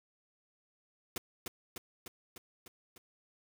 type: noise with echo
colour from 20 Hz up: pink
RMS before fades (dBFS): -37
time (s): 1.16-1.18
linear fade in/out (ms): 2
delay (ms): 300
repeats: 6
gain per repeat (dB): -3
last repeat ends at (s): 2.98
effects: none